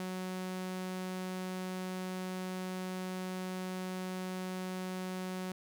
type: tone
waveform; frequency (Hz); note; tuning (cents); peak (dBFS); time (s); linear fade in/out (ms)
sawtooth; 185; F#3; 0; -33; 0-5.52; 2
effects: none